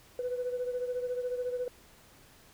sine beating tone pair, 493.9 / 507.9 Hz, B4 / B4, 0 / +48 cents, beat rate 14 Hz, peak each -31 / -37 dBFS, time 0.19-1.68 s, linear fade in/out 2 ms, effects tanh soft clip ceiling -26 dBFS + pink hiss -58 dBFS RMS until 2.53 s

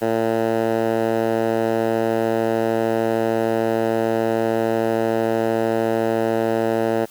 10% pulse tone with band-pass filter, 113.3 Hz, A#2, 49 cents flat, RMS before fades -20 dBFS, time 0.01-7.06 s, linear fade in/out 20 ms, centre 540 Hz, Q 0.83, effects white hiss -47 dBFS RMS until 7.1 s

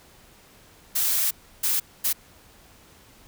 blue noise bursts at uneven times, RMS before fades -23 dBFS, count 3, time 0.95-1.31 / 1.63-1.8 / 2.04-2.13 s, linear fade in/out 10 ms, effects pink hiss -53 dBFS RMS until 3.27 s

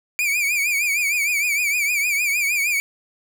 45% pulse tone with vibrato, 2349 Hz, D7, in tune, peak -18 dBFS, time 0.19-2.8 s, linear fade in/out 0 ms, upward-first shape triangle, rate 6.5 Hz, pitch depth 120 cents each way, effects none

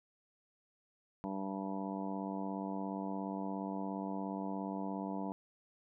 harmonic tone, 97.1 Hz, G2, 16 cents flat, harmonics 2 / 3 / 4 / 5 / 6 / 7 / 8 / 9 / 10, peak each -40 / -42 / -51 / -49 / -53 / -46 / -55 / -47 / -48 dBFS, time 1.24-5.32 s, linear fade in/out 0 ms, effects none

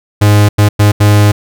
45% pulse tone bursts at uneven times, 103.83 Hz, G#2, in tune, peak -4 dBFS, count 4, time 0.21-0.49 / 0.58-0.69 / 0.79-0.92 / 1-1.32 s, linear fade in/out 10 ms, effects none

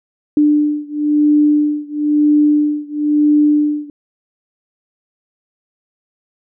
sine beating tone pair, 297 / 298 Hz, D4 / D4, +20 / +25 cents, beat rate 1 Hz, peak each -13 / -14 dBFS, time 0.37-3.9 s, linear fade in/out 2 ms, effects none

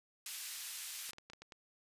white band-pass noise, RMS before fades -45 dBFS, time 0.26-1.11 s, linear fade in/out 2 ms, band 1900 to 13000 Hz, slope 12 dB/octave
clicks, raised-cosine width 0.2 ms, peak -34 dBFS, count 7, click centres 1.094 / 1.133 / 1.184 / 1.3 / 1.334 / 1.42 / 1.522 s
effects resampled to 32000 Hz

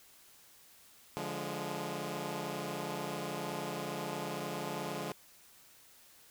10% pulse chord, D diminished, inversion none, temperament equal with one note detuned, 145.23 / 174.61 / 207.7 Hz, D3 / F3 / Ab3, -19 / 0 / 0 cents, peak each -33 dBFS, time 1.17-5.12 s, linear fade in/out 0 ms, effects white hiss -60 dBFS RMS until 6.3 s

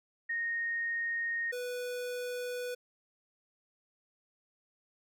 sine / square tone pair in turn, 1857 / 493.2 Hz, A#6 / B4, -7 / -2 cents, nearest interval octave + major seventh, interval 2295 cents, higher first, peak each -31 / -36 dBFS, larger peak first, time 0.29-1.52 / 1.52-2.75 s, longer neither, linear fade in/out 10 ms, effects none

